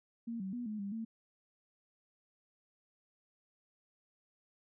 sine tone with pitch steps, 231.8 / 190.7 / 242.7 / 213.3 / 199.4 / 224.8 Hz, A#3 / G3 / B3 / G#3 / G3 / A3, -10 / -47 / -30 / +46 / +30 / +37 cents, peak -37 dBFS, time 0.27-1.05 s, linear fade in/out 10 ms, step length 130 ms, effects none

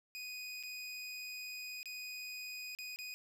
25% pulse tone with dropouts, 2489 Hz, D#7, in tune, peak -39 dBFS, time 0.15-3.14 s, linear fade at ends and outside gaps 0 ms, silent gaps 0.628-0.635 / 1.83-1.857 / 2.75-2.787 / 2.96-2.988 s, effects none

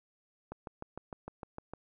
click train, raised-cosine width 1 ms, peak -27 dBFS, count 9, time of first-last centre 0.52-1.736 s, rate 6.58 Hz, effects none

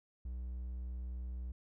triangle tone, 61.74 Hz, B1, in tune, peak -37 dBFS, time 0.25-1.52 s, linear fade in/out 5 ms, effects none

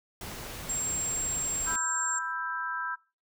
pink noise, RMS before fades -40 dBFS, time 0.21-1.76 s, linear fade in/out 2 ms
sine tone, 7510 Hz, A#8, 12 cents sharp, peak -29 dBFS, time 0.69-2.19 s, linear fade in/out 5 ms
sine chord, E minor, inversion second, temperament just, 988.9 / 1318.5 / 1582.2 Hz, B5 / E6 / G6, +2 / 0 / +16 cents, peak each -37 / -35 / -34 dBFS, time 1.66-2.96 s, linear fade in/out 20 ms
effects noise-tail reverb RT60 0.3 s tail -20 dB re dry

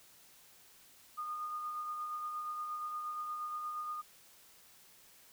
sine tone with tremolo, 1224 Hz, D#6, 29 cents flat, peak -36 dBFS, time 1.17-4.02 s, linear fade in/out 20 ms, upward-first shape sine, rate 8.5 Hz, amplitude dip 30%, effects white hiss -61 dBFS RMS until 5.32 s

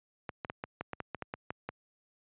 clicks, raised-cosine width 0.5 ms, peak -21 dBFS, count 12, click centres 0.292 / 0.448 / 0.499 / 0.639 / 0.81 / 0.933 / 1.003 / 1.147 / 1.223 / 1.339 / 1.505 / 1.69 s, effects high-pass 80 Hz 12 dB/octave + resampled to 8000 Hz

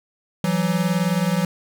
square beating tone pair, 168.3 / 187.3 Hz, E3 / F#3, +36 / +21 cents, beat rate 19 Hz, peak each -22 dBFS, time 0.44-1.45 s, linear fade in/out 2 ms, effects none

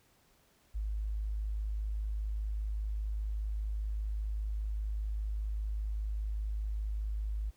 sine tone, 52.5 Hz, G#1, 19 cents sharp, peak -32 dBFS, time 0.74-7.51 s, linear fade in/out 20 ms, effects pink hiss -68 dBFS RMS until 7.56 s

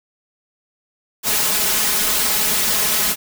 white noise with comb filter, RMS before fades -18 dBFS, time 1.23-3.16 s, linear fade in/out 50 ms, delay 4.7 ms, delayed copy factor +0.85, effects none

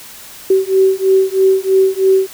sine beating tone pair, 380.8 / 383.9 Hz, F#4 / G4, +50 / -36 cents, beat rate 3.1 Hz, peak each -12 dBFS, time 0.5-2.27 s, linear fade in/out 5 ms, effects white hiss -35 dBFS RMS until 2.33 s

